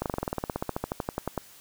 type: slowing click train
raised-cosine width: 1 ms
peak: -14 dBFS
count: 22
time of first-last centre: 0.02-1.377 s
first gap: 38 ms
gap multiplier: 1.05
effects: white hiss -52 dBFS RMS until 1.6 s